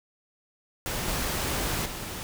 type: noise with level steps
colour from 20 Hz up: pink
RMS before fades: -31 / -29 / -36 dBFS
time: 0.86-2.23 s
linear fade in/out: 0 ms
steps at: 1.07 / 1.85 s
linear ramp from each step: 10 ms
effects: none